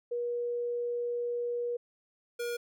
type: tone pair in turn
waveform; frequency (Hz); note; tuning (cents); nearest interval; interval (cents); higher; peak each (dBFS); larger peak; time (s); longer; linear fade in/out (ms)
sine / square; 480 / 477.2; B4 / A#4; -49 / +41; unison; 10; first; -30 / -33; first; 0.11-1.77 / 2.39-2.57; first; 10
effects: none